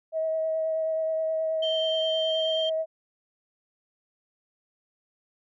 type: tone with vibrato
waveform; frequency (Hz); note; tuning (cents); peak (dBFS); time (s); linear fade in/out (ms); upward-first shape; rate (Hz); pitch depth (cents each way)
sine; 639; D#5; +46; -24; 0.12-2.86; 50; triangle; 9.4; 16
type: tone with pitch glide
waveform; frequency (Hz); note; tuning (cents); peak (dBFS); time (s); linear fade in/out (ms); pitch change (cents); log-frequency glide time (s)
sine; 3136 to 3163; G7 to G7; 0 to +15; -27; 1.62-2.7; 10; +15; 1.76-2.58
effects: tanh soft clip ceiling -15 dBFS